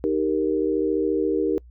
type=chord; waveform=sine; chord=Eb major; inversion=none; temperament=equal; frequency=311.1 / 392 / 466.2 Hz; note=Eb4 / G4 / Bb4; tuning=0 / 0 / 0 cents; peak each=-24 dBFS; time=0.04-1.58 s; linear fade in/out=0 ms; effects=noise-tail reverb RT60 0.1 s tail -26 dB re dry + added 60 Hz sine -44 dBFS peak until 1.7 s